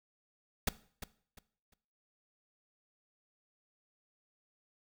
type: noise with echo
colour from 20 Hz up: pink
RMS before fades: -29 dBFS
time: 0.67-0.69 s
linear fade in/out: 5 ms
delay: 350 ms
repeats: 3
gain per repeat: -12 dB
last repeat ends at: 1.74 s
effects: noise-tail reverb RT60 0.5 s tail -17 dB re dry